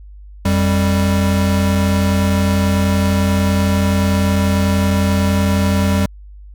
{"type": "tone pair together", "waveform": "square", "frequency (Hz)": [88.61, 196.4], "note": ["F2", "G3"], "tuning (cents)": [26, 4], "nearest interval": "octave + major second", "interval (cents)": 1378, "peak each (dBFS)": -16, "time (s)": [0.45, 6.06], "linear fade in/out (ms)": 5, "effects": ["added 50 Hz sine -34 dBFS peak until 6.54 s"]}